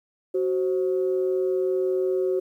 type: tone pair together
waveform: sine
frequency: 373.4 / 528 Hz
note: F#4 / C5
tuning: +16 / +16 cents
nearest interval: tritone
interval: 600 cents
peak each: -21 / -28 dBFS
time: 0.34-2.4 s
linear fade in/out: 10 ms
effects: tanh soft clip ceiling -14 dBFS + 10-bit